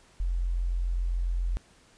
sine tone, 43.65 Hz, F1, in tune, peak -25 dBFS, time 0.2-1.57 s, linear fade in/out 0 ms, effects pink hiss -59 dBFS RMS until 1.97 s + resampled to 22050 Hz

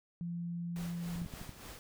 sine tone, 171.7 Hz, F3, 29 cents flat, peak -36 dBFS, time 0.21-1.25 s, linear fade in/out 0 ms
pink noise with tremolo, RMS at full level -48 dBFS, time 0.76-1.79 s, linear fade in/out 0 ms, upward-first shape sine, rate 3.5 Hz, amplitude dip 55%
clicks, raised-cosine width 5 ms, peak -32 dBFS, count 6, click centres 1.158 / 1.218 / 1.262 / 1.338 / 1.415 / 1.493 s
effects none

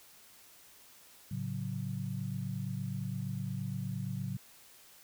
sine chord, F# minor, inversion first, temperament equal, 110 / 138.59 / 185 Hz, A2 / C#3 / F#3, 0 / 0 / 0 cents, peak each -39 / -38 / -39 dBFS, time 1.31-4.37 s, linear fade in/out 5 ms, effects white hiss -58 dBFS RMS until 5.03 s

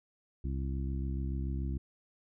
harmonic tone, 67 Hz, C2, 42 cents sharp, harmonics 1 / 2 / 3 / 4 / 5, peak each -33 / -39 / -43 / -45 / -47 dBFS, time 0.44-1.78 s, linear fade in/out 5 ms, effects none

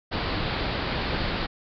pink low-pass noise, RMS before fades -28 dBFS, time 0.11-1.47 s, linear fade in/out 20 ms, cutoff 4800 Hz, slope 96 dB/octave, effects none

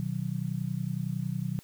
sine chord, B major, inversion none, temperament just, 123.47 / 154.34 / 185.21 Hz, B2 / D#3 / F#3, 0 / -14 / +2 cents, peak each -34 / -33 / -34 dBFS, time 0-1.59 s, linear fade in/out 0 ms, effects white hiss -57 dBFS RMS until 1.63 s

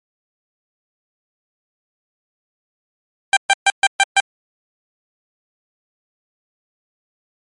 15% pulse tone bursts, 787 Hz, G5, 7 cents sharp, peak -3 dBFS, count 6, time 3.33-4.202 s, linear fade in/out 2 ms, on 37 ms, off 130 ms, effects MP3 48 kbps

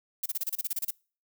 violet noise bursts, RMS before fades -30 dBFS, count 12, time 0.23-0.908 s, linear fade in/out 5 ms, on 29 ms, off 30 ms, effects noise-tail reverb RT60 0.4 s tail -26 dB re dry

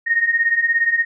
sine beating tone pair, 1842 / 1859 Hz, A#6 / A#6, -21 / -5 cents, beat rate 17 Hz, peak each -20 / -16 dBFS, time 0.06-1.05 s, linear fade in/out 20 ms, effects none

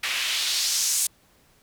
white noise with band-pass filter sweep, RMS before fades -25 dBFS, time 0.03-1.07 s, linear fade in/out 5 ms, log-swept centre 2200 to 8200 Hz, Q 1.7, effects pink hiss -60 dBFS RMS until 1.62 s

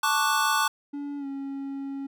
square chord, D major seventh, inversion second, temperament equal, 880 / 1108.7 / 1174.7 / 1480 Hz, A5 / C#6 / D6 / F#6, 0 / 0 / 0 / 0 cents, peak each -28 dBFS, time 0.03-0.68 s, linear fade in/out 5 ms
triangle tone with pitch glide, 286 to 275 Hz, D4 to C#4, -46 to -14 cents, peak -29 dBFS, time 0.93-2.07 s, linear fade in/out 10 ms, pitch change -68 cents, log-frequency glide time 1.18-1.26 s
effects none

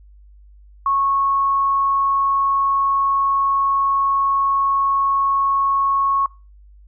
sine tone, 1100 Hz, C#6, 14 cents flat, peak -15 dBFS, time 0.86-6.26 s, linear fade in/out 2 ms, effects noise-tail reverb RT60 0.3 s tail -23 dB re dry + added 50 Hz sine -43 dBFS peak until 6.87 s

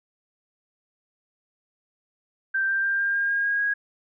sine tone with pitch steps, 1568 / 1578.9 / 1589.9 / 1600.9 / 1612.1 / 1623.3 / 1634.6 / 1646 Hz, G6 / G6 / G6 / G6 / G6 / G#6 / G#6 / G#6, 0 / +12 / +24 / +36 / +48 / -40 / -28 / -16 cents, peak -21 dBFS, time 2.54-3.74 s, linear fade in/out 10 ms, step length 150 ms, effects none

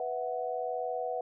sine chord, B suspended fourth, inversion none, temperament equal, 493.9 / 659.3 / 740 Hz, B4 / E5 / F#5, 0 / 0 / 0 cents, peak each -35 / -37 / -35 dBFS, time 0-1.21 s, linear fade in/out 2 ms, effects none

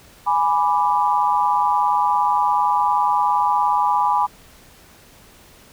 sine chord, G# diminished, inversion none, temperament equal, 830.6 / 987.8 / 1174.7 Hz, G#5 / B5 / D6, 0 / 0 / 0 cents, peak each -19 / -18 / -23 dBFS, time 0.26-4.27 s, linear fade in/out 20 ms, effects pink hiss -48 dBFS RMS until 5.72 s

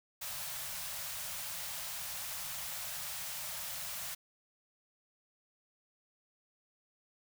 white band-stop noise, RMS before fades -41 dBFS, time 0.21-4.15 s, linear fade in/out 10 ms, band 190 to 540 Hz, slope 96 dB/octave, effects none

